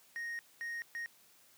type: tone bursts at uneven times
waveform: triangle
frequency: 1864.7 Hz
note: A#6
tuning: in tune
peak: -36 dBFS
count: 3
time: 0.16-0.39 / 0.61-0.82 / 0.95-1.06 s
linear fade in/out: 0 ms
effects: white hiss -64 dBFS RMS until 1.57 s + high-pass 100 Hz 12 dB/octave